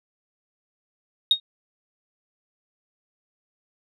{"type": "tone with exponential decay", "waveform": "sine", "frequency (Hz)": 3729, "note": "A#7", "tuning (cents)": 0, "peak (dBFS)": -9, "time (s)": [1.31, 1.4], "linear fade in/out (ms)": 2, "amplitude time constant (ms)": 19, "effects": ["tanh soft clip ceiling -9 dBFS"]}